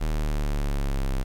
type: linear sweep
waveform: square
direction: down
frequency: 38.89 to 32.7 Hz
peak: -24 dBFS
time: 0-1.24 s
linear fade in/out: 20 ms
effects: 9-bit

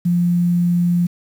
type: tone with quantisation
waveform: sine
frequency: 174.61 Hz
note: F3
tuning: in tune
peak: -13 dBFS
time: 0.05-1.07 s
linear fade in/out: 10 ms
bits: 7
effects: none

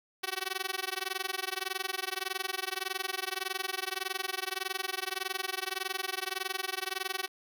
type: tone with amplitude modulation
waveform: 5% pulse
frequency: 378.7 Hz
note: F#4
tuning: 40 cents sharp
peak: -18 dBFS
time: 0.23-7.28 s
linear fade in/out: 10 ms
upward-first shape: sine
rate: 21.7 Hz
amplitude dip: 100%
effects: none

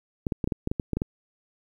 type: clicks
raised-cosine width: 3 ms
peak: -13 dBFS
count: 11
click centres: 0.268 / 0.322 / 0.442 / 0.475 / 0.522 / 0.674 / 0.715 / 0.798 / 0.933 / 0.97 / 1.019 s
effects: 9-bit

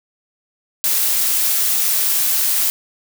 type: noise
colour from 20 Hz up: blue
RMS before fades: -17 dBFS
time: 0.84-2.7 s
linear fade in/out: 0 ms
effects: none

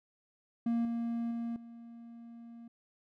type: tone with level steps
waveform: triangle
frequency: 233.1 Hz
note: A#3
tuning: in tune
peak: -26 / -30 / -32 / -45 dBFS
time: 0.66-2.68 s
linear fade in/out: 5 ms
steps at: 0.85 / 1.31 / 1.56 s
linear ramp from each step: 2 ms
effects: none

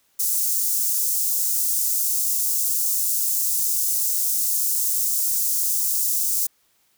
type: high-pass noise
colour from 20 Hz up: white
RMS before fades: -22 dBFS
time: 0.19-6.47 s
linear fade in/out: 10 ms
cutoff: 6200 Hz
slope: 24 dB/octave
effects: white hiss -64 dBFS RMS until 6.97 s

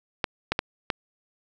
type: clicks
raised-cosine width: 0.3 ms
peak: -7 dBFS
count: 4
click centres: 0.242 / 0.52 / 0.591 / 0.902 s
effects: none

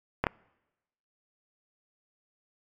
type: clicks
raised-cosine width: 0.5 ms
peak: -9 dBFS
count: 2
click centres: 0.24 / 0.268 s
effects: noise-tail reverb RT60 1.0 s tail -26 dB re dry + MP3 96 kbps

